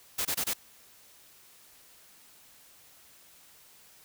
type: noise bursts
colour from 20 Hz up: white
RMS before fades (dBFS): -30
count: 4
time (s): 0.18-0.537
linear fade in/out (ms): 10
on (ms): 72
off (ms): 23
effects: white hiss -57 dBFS RMS until 4.04 s